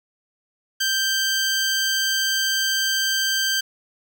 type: tone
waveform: 15% pulse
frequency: 1568 Hz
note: G6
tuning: in tune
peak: -13 dBFS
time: 0.8-3.61 s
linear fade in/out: 10 ms
effects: none